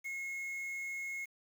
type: tone with quantisation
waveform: triangle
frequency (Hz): 2167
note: C#7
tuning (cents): -40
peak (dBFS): -36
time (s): 0.04-1.26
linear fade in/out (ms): 20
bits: 9
effects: none